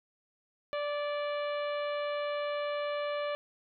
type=harmonic tone with a mistuned harmonic; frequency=585 Hz; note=D5; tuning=7 cents flat; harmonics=1 / 2 / 3 / 4 / 5 / 6 / 7; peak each=-32 / -39 / -44 / -45 / -47 / -51 / -54 dBFS; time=0.73-3.35 s; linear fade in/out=0 ms; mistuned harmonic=3; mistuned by=-16 cents; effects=none